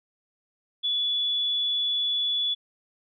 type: tone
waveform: sine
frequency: 3428 Hz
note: A7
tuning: 46 cents flat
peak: -23 dBFS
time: 0.83-2.55 s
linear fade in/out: 20 ms
effects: none